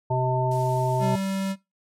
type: harmonic tone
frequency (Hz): 127.9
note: C3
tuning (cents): -39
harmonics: 1 / 3 / 5 / 7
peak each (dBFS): -24 / -30 / -28 / -26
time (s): 0.1-1.16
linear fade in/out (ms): 10
type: noise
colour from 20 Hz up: blue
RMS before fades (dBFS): -42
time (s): 0.51-1.52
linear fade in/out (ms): 5
type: clicks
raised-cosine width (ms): 3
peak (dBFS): -35 / -32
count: 2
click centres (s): 0.764 / 1.101
type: tone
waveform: square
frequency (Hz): 193.5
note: G3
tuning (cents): -22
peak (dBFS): -26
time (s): 0.99-1.56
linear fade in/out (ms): 50
effects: noise-tail reverb RT60 0.2 s tail -19 dB re dry + low-pass 10000 Hz 12 dB/octave

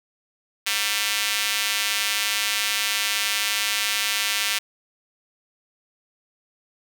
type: tone with high-pass filter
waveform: square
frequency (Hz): 104.8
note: G#2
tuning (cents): +16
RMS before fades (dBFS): -24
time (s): 0.66-4.59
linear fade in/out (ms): 10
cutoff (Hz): 2500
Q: 1.2
effects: none

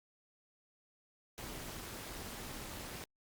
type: noise with amplitude modulation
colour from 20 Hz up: pink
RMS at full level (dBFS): -42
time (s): 1.38-3.04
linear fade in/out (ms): 0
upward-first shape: sine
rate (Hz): 283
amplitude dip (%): 85
effects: Opus 48 kbps

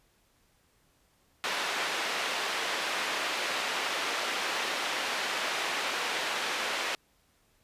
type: band-pass noise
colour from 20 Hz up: white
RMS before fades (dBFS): -32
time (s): 1.44-6.95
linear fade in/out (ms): 0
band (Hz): 400 to 3000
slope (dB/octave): 12
effects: pink hiss -68 dBFS RMS until 7.63 s + resampled to 32000 Hz

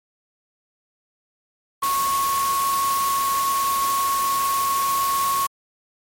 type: tone in noise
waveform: sine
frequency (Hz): 1100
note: C#6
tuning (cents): -14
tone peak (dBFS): -19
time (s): 1.82-5.47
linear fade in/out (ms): 10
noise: white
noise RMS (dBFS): -28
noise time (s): 1.82-5.47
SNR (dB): +6
effects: MP3 64 kbps

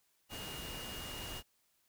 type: tone in noise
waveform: sine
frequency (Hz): 2852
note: F7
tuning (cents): +36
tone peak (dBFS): -47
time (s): 0.29-1.43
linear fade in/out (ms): 50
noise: pink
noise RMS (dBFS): -45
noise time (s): 0.29-1.43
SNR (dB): -5
effects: white hiss -75 dBFS RMS until 1.88 s

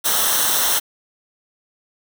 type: noise with comb filter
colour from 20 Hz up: white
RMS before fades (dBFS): -18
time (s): 0.04-0.8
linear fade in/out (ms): 20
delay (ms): 0.42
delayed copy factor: -0.7
effects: none

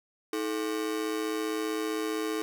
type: ring-modulated tone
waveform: 45% pulse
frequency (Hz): 376.2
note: F#4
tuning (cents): +29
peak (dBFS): -26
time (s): 0.33-2.42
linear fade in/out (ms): 0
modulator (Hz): 57.7
effects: none

